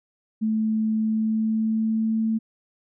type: tone with pitch glide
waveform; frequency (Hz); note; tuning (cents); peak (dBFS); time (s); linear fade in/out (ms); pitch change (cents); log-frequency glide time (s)
sine; 218.7 to 222.1; A3 to A3; -10 to +16; -20; 0.41-2.39; 20; +26; 0.98-2.26
effects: none